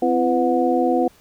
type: tone cluster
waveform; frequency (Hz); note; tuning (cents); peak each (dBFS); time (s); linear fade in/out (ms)
sine; 257.1 / 337.4 / 501 / 729; C4 / E4 / B4 / F#5; -30 / +40 / +25 / -26; -21; 0.02-1.08; 5
effects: pink hiss -53 dBFS RMS until 1.2 s